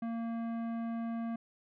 sine tone with tanh clipping, 230 Hz, A#3, 23 cents flat, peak -36 dBFS, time 0.02-1.36 s, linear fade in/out 5 ms, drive 14 dB, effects none

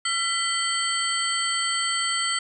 sine tone cluster, 1355 / 1997 / 3131 / 4481 / 8070 Hz, E6 / B6 / G7 / C#8 / B8, +47 / +19 / -3 / +18 / +36 cents, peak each -29 dBFS, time 0.05-2.39 s, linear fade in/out 5 ms, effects none

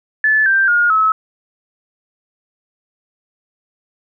sine tone with pitch steps, 1736 / 1573.6 / 1426.5 / 1293 Hz, A6 / G6 / F6 / E6, -24 / +6 / +36 / -34 cents, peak -10 dBFS, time 0.24-1.12 s, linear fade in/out 2 ms, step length 220 ms, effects none

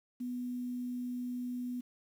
sine tone with quantisation, 246.9 Hz, B3, in tune, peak -35 dBFS, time 0.2-1.81 s, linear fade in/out 10 ms, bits 10, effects none

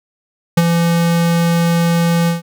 square tone with ADSR envelope, 169.2 Hz, E3, 45 cents sharp, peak -6 dBFS, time 0.57-2.42 s, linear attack 7 ms, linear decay 35 ms, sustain -6 dB, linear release 140 ms, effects none

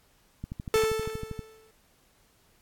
click train, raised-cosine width 5 ms, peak -23 dBFS, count 13, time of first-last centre 0.44-1.392 s, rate 12.6 Hz
45% pulse tone with exponential decay, 440 Hz, A4, in tune, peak -19 dBFS, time 0.74-1.71 s, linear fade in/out 1 ms, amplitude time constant 210 ms
effects pink hiss -64 dBFS RMS until 2.61 s + AAC 64 kbps

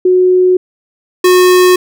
sine / square tone pair in turn, 366.5 / 364 Hz, F#4 / F#4, -16 / -28 cents, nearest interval unison, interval 12 cents, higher first, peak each -5 dBFS, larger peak neither, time 0.05-0.57 / 1.24-1.76 s, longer neither, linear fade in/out 5 ms, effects none

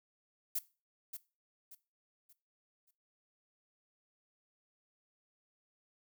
violet noise with echo, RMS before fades -35 dBFS, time 0.55-0.59 s, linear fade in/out 5 ms, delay 580 ms, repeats 4, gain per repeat -9 dB, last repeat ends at 2.91 s, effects noise-tail reverb RT60 0.3 s tail -18 dB re dry

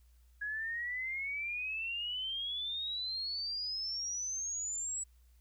sine exponential sweep, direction up, 1661.2 to 7880 Hz, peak -35 dBFS, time 0.41-5.04 s, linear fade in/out 10 ms, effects added 60 Hz sine -60 dBFS peak until 5.4 s + white hiss -75 dBFS RMS until 5.4 s

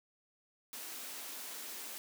white high-pass noise, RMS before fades -45 dBFS, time 0.73-1.98 s, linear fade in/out 0 ms, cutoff 210 Hz, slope 48 dB/octave, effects none

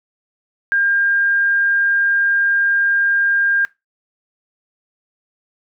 sine tone, 1605 Hz, G6, 40 cents sharp, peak -13 dBFS, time 0.72-3.65 s, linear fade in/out 0 ms, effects noise-tail reverb RT60 0.2 s tail -20 dB re dry

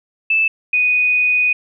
sine tone pair in turn, 2632 / 2484 Hz, E7 / D#7, -3 / -3 cents, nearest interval minor second, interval 100 cents, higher first, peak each -12 dBFS, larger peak neither, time 0.3-0.48 / 0.73-1.53 s, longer second, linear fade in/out 5 ms, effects none

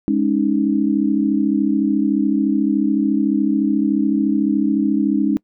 sine chord, Ab suspended fourth, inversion none, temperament equal, 207.7 / 277.2 / 311.1 Hz, Ab3 / Db4 / Eb4, 0 / 0 / 0 cents, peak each -19 / -18 / -19 dBFS, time 0.08-5.37 s, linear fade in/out 0 ms, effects noise-tail reverb RT60 0.1 s tail -25 dB re dry

